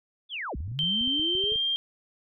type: linear two-way sweep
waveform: sine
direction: down then up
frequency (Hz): 3576 to 55.9 to 451.3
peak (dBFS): -31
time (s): 0.29-1.57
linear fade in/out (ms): 50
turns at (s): 0.56
type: clicks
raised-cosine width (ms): 5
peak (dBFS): -33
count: 11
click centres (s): 0.605 / 0.679 / 0.717 / 0.835 / 1.012 / 1.076 / 1.196 / 1.352 / 1.44 / 1.521 / 1.558
type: tone with pitch glide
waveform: sine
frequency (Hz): 3126 to 3190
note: G7 to G7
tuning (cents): -6 to +30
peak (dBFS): -24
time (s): 0.79-1.76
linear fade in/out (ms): 0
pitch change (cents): +36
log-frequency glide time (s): 1.38-1.61
effects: none